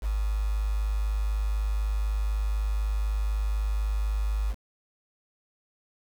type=tone with quantisation; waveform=sine; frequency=52 Hz; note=G#1; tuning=3 cents sharp; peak=-24 dBFS; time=0.01-4.55 s; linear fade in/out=50 ms; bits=7; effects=none